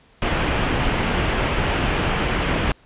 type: low-pass noise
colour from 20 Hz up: pink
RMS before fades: -21 dBFS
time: 0.22-2.72 s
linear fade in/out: 2 ms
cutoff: 3300 Hz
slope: 48 dB/octave
effects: pink hiss -54 dBFS RMS until 2.85 s + resampled to 8000 Hz